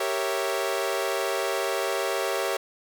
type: chord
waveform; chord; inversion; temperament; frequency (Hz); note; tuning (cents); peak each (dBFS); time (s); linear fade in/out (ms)
sawtooth; G diminished seventh; none; equal; 392 / 466.2 / 554.4 / 659.3; G4 / Bb4 / Db5 / Fb5; 0 / 0 / 0 / 0; -26 / -28 / -26 / -28; 0-2.57; 5
effects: none